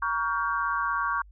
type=chord; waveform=sine; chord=G half-diminished seventh; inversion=first; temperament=just; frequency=940.8 / 1128.9 / 1411.2 / 1568 Hz; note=Bb5 / Db6 / F6 / G6; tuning=+16 / +31 / +18 / 0 cents; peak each=-33 / -27 / -32 / -32 dBFS; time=0.02-1.22 s; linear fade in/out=5 ms; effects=added 50 Hz sine -48 dBFS peak until 1.31 s